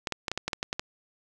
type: clicks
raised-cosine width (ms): 0.2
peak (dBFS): -12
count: 10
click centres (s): 0.072 / 0.123 / 0.282 / 0.316 / 0.376 / 0.48 / 0.532 / 0.629 / 0.729 / 0.795
effects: none